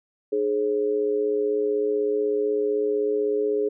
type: tone with amplitude modulation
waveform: sine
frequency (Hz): 420.2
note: G#4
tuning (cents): +20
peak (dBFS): -17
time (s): 0.32-3.69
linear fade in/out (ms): 10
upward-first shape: sine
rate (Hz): 116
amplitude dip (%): 75
effects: none